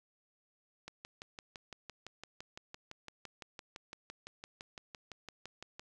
click train, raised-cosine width 0.2 ms, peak -28 dBFS, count 30, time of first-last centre 0.88-5.795 s, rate 5.9 Hz, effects none

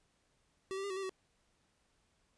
square tone with pitch steps, 382.9 / 390 / 401.7 / 375.2 / 390 / 377.6 Hz, G4 / G4 / G4 / F#4 / G4 / F#4, -41 / -9 / +42 / +24 / -9 / +35 cents, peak -38 dBFS, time 0.71-1.094 s, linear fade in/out 0 ms, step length 64 ms, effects pink hiss -75 dBFS RMS until 2.37 s + resampled to 22050 Hz

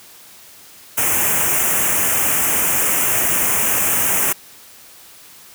white band-stop noise, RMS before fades -17 dBFS, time 0.97-4.33 s, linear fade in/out 10 ms, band 2900 to 6200 Hz, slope 48 dB/octave, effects white hiss -43 dBFS RMS until 5.54 s + high-pass 60 Hz 12 dB/octave

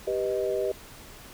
sine chord, G augmented, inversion none, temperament equal with one note detuned, 392 / 491.6 / 622.3 Hz, G4 / B4 / D#5, 0 / -8 / 0 cents, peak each -28 / -30 / -30 dBFS, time 0.07-0.72 s, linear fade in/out 5 ms, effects pink hiss -47 dBFS RMS until 1.33 s

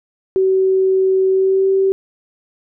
sine tone with pitch glide, 379.7 to 385.7 Hz, F#4 to G4, +45 to -28 cents, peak -11 dBFS, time 0.36-1.92 s, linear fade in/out 0 ms, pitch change +27 cents, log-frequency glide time 1.29-1.68 s, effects none

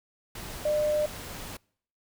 sine tone in noise, 602 Hz, D5, 43 cents sharp, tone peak -23 dBFS, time 0.65-1.06 s, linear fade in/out 5 ms, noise pink, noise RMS -40 dBFS, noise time 0.35-1.57 s, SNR +14 dB, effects noise-tail reverb RT60 0.6 s tail -26 dB re dry

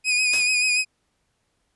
sawtooth tone with vibrato, 2489 Hz, D#7, in tune, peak -15 dBFS, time 0.04-0.85 s, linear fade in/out 50 ms, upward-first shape sine, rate 6.9 Hz, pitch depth 38 cents each way
white noise with exponential decay, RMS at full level -26 dBFS, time 0.33-0.58 s, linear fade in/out 5 ms, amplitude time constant 53 ms
effects pink hiss -71 dBFS RMS until 1.75 s + resampled to 24000 Hz

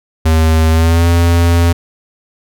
square tone with pitch glide, 80 to 85.25 Hz, D#2 to F2, +49 to -41 cents, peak -8 dBFS, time 0.25-1.73 s, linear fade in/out 10 ms, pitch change +110 cents, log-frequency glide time 0.7-1.07 s, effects none

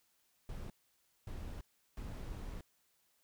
brown noise bursts at uneven times, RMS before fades -44 dBFS, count 3, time 0.49-0.7 / 1.27-1.61 / 1.97-2.61 s, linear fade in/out 2 ms, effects white hiss -75 dBFS RMS until 3.23 s

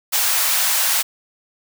white high-pass noise, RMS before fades -18 dBFS, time 0.12-1.03 s, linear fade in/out 20 ms, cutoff 660 Hz, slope 24 dB/octave, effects none

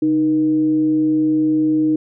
sine tone with frequency modulation, 310 Hz, D#4, 6 cents flat, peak -13 dBFS, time 0.02-1.96 s, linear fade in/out 5 ms, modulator 170 Hz, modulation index 0.26, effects none

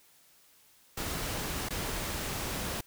pink noise with dropouts, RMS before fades -35 dBFS, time 0.97-2.81 s, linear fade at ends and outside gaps 5 ms, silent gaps 1.688-1.705 s, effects white hiss -62 dBFS RMS until 2.86 s

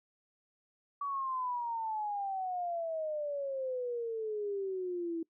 sine exponential sweep, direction down, 1144 to 326.1 Hz, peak -33 dBFS, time 1.01-5.23 s, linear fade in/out 5 ms, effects noise-tail reverb RT60 0.1 s tail -22 dB re dry

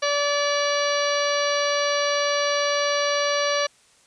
harmonic tone, 577 Hz, D5, 31 cents flat, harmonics 1 / 2 / 3 / 4 / 5 / 6 / 7 / 8 / 10, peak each -23 / -27 / -29 / -32 / -33 / -36 / -32 / -33 / -32 dBFS, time 0.02-3.67 s, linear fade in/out 10 ms, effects white hiss -57 dBFS RMS until 4.06 s + resampled to 22050 Hz

